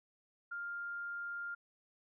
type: tone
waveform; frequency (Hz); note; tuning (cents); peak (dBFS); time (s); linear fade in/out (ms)
sine; 1401; F6; +5; -39; 0.51-1.55; 10
effects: none